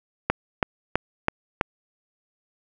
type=click train; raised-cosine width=0.5 ms; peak=-4 dBFS; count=5; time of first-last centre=0.3-1.611 s; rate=3.05 Hz; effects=none